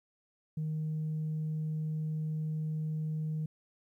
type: tone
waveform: sine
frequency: 155.56 Hz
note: D#3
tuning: in tune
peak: -30 dBFS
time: 0.57-3.46 s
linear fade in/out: 5 ms
effects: tanh soft clip ceiling -29 dBFS + 12-bit